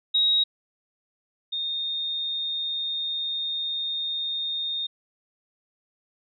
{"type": "tone pair in turn", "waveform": "sine", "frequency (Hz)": [3800, 3671], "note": ["A#7", "A#7"], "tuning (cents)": [33, -27], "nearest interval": "minor second", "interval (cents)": 60, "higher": "first", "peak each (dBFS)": [-18, -26], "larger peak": "first", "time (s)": [[0.14, 0.44], [1.52, 4.87]], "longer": "second", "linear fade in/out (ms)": 10, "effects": []}